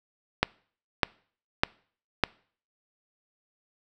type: click train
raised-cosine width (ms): 0.3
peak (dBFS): -4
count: 4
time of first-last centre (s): 0.43-2.237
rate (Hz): 1.66
effects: noise-tail reverb RT60 0.5 s tail -24 dB re dry

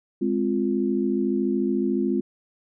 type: chord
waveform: sine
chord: F minor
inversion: first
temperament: equal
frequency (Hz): 207.7 / 261.6 / 349.2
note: Ab3 / C4 / F4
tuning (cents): 0 / 0 / 0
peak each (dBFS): -25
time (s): 0.21-2.21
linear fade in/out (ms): 10
effects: none

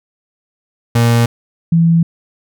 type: tone pair in turn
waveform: 35% pulse / sine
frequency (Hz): 117.5 / 166.51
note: A#2 / E3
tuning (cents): +14 / +18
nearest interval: tritone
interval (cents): 604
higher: second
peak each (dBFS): -7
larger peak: neither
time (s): 0.95-1.26 / 1.72-2.03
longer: neither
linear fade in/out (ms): 5
effects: none

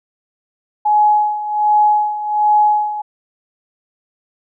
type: tone with tremolo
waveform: sine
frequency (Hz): 842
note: G#5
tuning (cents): +24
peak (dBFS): -8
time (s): 0.85-3.02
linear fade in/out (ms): 10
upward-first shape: sine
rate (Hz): 1.3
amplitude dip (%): 75
effects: none

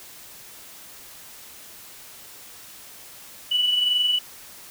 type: tone pair together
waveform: sine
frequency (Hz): 2938 / 2960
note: F#7 / F#7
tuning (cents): -13 / 0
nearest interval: unison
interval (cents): 13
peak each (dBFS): -28 / -18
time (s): 3.51-4.19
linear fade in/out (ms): 10
effects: tanh soft clip ceiling -13 dBFS + white hiss -44 dBFS RMS until 4.7 s

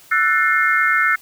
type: chord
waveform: sine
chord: F# half-diminished seventh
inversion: third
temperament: just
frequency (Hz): 1332 / 1480 / 1776 / 2131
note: E6 / F#6 / A6 / C7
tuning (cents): +18 / 0 / +16 / +31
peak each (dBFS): -19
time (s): 0.11-1.16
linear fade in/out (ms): 10
effects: white hiss -47 dBFS RMS until 1.21 s

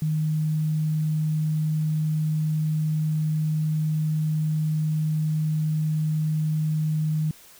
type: tone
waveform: sine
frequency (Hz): 155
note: D#3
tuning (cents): -6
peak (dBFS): -21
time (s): 0.02-7.31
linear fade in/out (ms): 2
effects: white hiss -50 dBFS RMS until 7.59 s

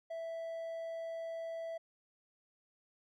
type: tone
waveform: triangle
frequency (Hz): 659.3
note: E5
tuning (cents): 0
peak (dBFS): -37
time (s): 0.1-1.78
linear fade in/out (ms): 10
effects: none

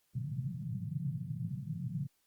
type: band-pass noise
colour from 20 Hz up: white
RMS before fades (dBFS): -38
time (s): 0.15-2.07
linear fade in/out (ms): 10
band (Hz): 120 to 160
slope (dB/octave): 48
effects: white hiss -75 dBFS RMS until 2.26 s + Opus 48 kbps

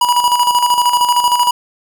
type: tone with tremolo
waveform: square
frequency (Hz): 973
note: B5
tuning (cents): -26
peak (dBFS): -9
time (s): 0.01-1.51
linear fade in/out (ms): 5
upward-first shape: square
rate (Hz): 13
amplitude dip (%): 55
effects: none

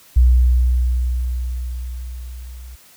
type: tone with level ramp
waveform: sine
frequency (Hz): 61.74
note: B1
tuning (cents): 0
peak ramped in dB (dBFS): -7 to -33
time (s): 0.16-2.76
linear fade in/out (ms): 10
effects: white hiss -48 dBFS RMS until 2.96 s

